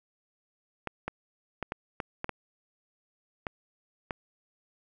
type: clicks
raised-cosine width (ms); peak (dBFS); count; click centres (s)
0.5; -17; 9; 0.873 / 1.08 / 1.627 / 1.721 / 2.002 / 2.244 / 2.293 / 3.468 / 4.108
effects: none